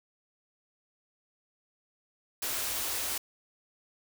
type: band-stop noise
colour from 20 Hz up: white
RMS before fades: -33 dBFS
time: 2.42-3.18 s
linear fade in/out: 5 ms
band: 120 to 240 Hz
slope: 96 dB/octave
effects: none